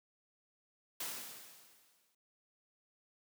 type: noise with exponential decay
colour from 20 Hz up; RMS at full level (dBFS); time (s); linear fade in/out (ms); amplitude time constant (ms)
white; -39; 1-2.15; 5; 250
effects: high-pass 150 Hz 12 dB/octave